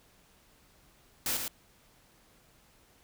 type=noise with echo; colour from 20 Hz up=white; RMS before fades=-31 dBFS; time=1.26-1.37 s; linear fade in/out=2 ms; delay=110 ms; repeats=1; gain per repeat=-5 dB; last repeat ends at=1.48 s; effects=pink hiss -63 dBFS RMS until 3.03 s